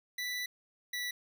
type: tone pair in turn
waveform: 25% pulse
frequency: 1977 / 1961.1 Hz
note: B6 / B6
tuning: +1 / -13 cents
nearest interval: unison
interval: 14 cents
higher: first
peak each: -31 / -31 dBFS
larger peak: neither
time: 0.18-0.46 / 0.93-1.11 s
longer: first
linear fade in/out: 5 ms
effects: none